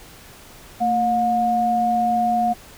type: tone pair together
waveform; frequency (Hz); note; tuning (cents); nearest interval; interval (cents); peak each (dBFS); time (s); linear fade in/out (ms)
sine; 226.2 / 718; A3 / F5; +48 / +48; octave + minor sixth; 2000; -24 / -17; 0.8-2.54; 20
effects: pink hiss -44 dBFS RMS until 2.77 s